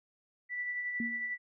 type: tone with tremolo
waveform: sine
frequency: 1968 Hz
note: B6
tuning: 7 cents flat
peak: -32 dBFS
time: 0.49-1.38 s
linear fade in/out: 50 ms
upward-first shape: sine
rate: 11 Hz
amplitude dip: 35%
type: tone with exponential decay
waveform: sine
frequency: 233.1 Hz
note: A#3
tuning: in tune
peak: -30 dBFS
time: 1-1.34 s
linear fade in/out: 2 ms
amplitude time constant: 73 ms
effects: none